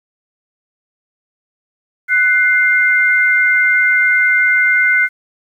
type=tone pair together; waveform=sine; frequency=1490.2 / 2099 Hz; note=F#6 / C7; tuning=+12 / +5 cents; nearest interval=tritone; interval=593 cents; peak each=-12 dBFS; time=2.08-5.09 s; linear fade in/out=50 ms; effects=8-bit